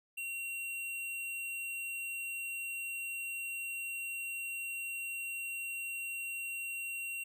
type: tone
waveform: square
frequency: 2744 Hz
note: F7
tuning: 31 cents flat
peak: -38 dBFS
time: 0.17-7.24 s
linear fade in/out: 10 ms
effects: none